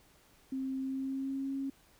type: tone with pitch glide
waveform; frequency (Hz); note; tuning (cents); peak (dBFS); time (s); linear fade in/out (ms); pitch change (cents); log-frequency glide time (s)
sine; 265 to 272; C4 to C#4; +22 to -33; -33; 0.52-1.7; 5; +45; 0.79-1.52
effects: pink hiss -64 dBFS RMS until 1.99 s